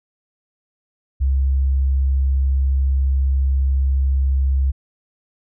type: tone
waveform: sine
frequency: 67.2 Hz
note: C2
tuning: 47 cents sharp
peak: -14 dBFS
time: 1.2-4.72 s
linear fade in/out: 20 ms
effects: none